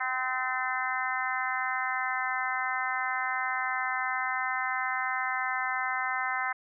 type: harmonic tone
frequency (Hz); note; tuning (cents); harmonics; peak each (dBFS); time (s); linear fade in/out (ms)
257.1; C4; -30; 3 / 4 / 5 / 6 / 7 / 8; -35 / -35 / -35 / -35 / -35 / -35; 0-6.53; 10
effects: none